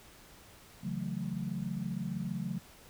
sine chord, F# minor seventh, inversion second, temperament equal, 138.59 / 164.81 / 185 / 220 Hz, C#3 / E3 / F#3 / A3, 0 / 0 / 0 / 0 cents, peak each -40 / -40 / -37 / -40 dBFS, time 0.83-2.59 s, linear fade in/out 10 ms, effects pink hiss -56 dBFS RMS until 2.89 s

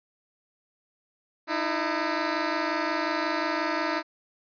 10% pulse tone pair together, 306.1 / 331.7 Hz, D#4 / E4, -28 / +11 cents, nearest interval minor second, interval 139 cents, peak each -20 dBFS, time 1.47-4.03 s, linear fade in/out 50 ms, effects resampled to 11025 Hz

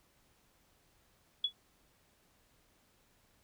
sine tone with exponential decay, 3386 Hz, G#7, 33 cents sharp, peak -25 dBFS, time 1.44-1.53 s, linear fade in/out 5 ms, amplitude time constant 18 ms, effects pink hiss -70 dBFS RMS until 3.43 s

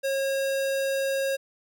square tone, 543 Hz, C#5, 36 cents flat, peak -25 dBFS, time 0.03-1.37 s, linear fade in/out 20 ms, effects none

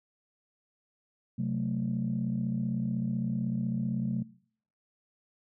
sine chord, F# diminished, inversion second, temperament equal with one note detuned, 130.81 / 185 / 220.9 Hz, C3 / F#3 / A3, 0 / 0 / +7 cents, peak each -32 dBFS, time 1.38-4.23 s, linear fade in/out 10 ms, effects noise-tail reverb RT60 0.6 s tail -22 dB re dry + tanh soft clip ceiling -21 dBFS

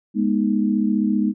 sine chord, G# minor, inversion none, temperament equal with one note detuned, 207.7 / 242.8 / 311.1 Hz, G#3 / B3 / D#4, 0 / -29 / 0 cents, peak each -19 / -22 / -23 dBFS, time 0.14-1.34 s, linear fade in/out 50 ms, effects none

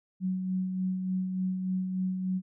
sine tone with tremolo, 186 Hz, F#3, 9 cents sharp, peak -26 dBFS, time 0.2-2.42 s, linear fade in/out 50 ms, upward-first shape sine, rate 3.4 Hz, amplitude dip 40%, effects none

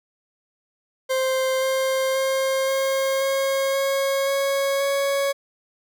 40% pulse tone with pitch steps, 523.3 / 527.9 / 532.4 / 537.1 / 541.8 / 546.5 / 551.2 / 556 Hz, C5 / C5 / C5 / C5 / C#5 / C#5 / C#5 / C#5, 0 / +15 / +30 / +45 / -40 / -25 / -10 / +5 cents, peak -19 dBFS, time 1.09-5.33 s, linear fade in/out 20 ms, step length 530 ms, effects none

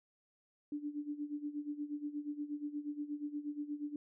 sine tone with tremolo, 293.7 Hz, D4, in tune, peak -35 dBFS, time 0.72-3.96 s, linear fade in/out 2 ms, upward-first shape sine, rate 8.4 Hz, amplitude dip 80%, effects none

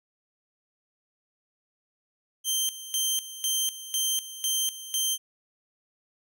15% pulse tone with tremolo, 3136 Hz, G7, in tune, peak -17 dBFS, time 2.44-5.18 s, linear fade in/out 50 ms, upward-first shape square, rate 2 Hz, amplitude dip 80%, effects none

